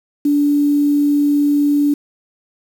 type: tone with quantisation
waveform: sine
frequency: 289.9 Hz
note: D4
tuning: 22 cents flat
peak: -11 dBFS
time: 0.25-1.94 s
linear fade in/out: 5 ms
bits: 6
effects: none